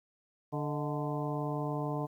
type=harmonic tone with a mistuned harmonic; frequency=146.83 Hz; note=D3; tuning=in tune; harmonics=1 / 2 / 3 / 4 / 5 / 6 / 7; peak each=-35 / -38 / -40 / -41 / -42 / -43 / -43 dBFS; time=0.52-2.07 s; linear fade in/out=20 ms; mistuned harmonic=4; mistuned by=+84 cents; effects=11-bit